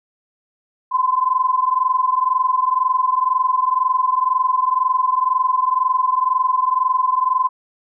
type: tone pair together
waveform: sine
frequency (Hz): 1017 / 1039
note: C6 / C6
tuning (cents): -50 / -12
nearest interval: unison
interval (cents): 38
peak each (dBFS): -17 / -18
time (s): 0.91-7.49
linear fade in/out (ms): 20
effects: none